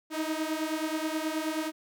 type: beating tone pair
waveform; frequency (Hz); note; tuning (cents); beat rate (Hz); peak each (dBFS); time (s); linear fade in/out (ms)
sawtooth; 310 / 319.4; D#4 / D#4; -6 / +45; 9.4; -28 / -29; 0.1-1.72; 50
effects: none